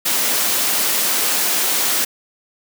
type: high-pass noise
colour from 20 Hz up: white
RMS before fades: -18 dBFS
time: 0.05-2.05 s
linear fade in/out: 10 ms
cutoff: 190 Hz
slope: 24 dB/octave
effects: none